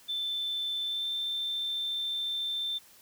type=tone with pitch glide; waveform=sine; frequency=3534 to 3563 Hz; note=A7 to A7; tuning=+7 to +21 cents; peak=-29 dBFS; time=0.08-2.79 s; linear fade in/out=20 ms; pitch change=+14 cents; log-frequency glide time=0.85-1.08 s; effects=tanh soft clip ceiling -25 dBFS + white hiss -57 dBFS RMS until 3.01 s